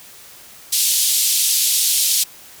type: band-pass noise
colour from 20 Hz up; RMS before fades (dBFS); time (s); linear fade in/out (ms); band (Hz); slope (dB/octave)
white; -17; 0.72-2.24; 10; 3200 to 13000; 24
effects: white hiss -42 dBFS RMS until 2.6 s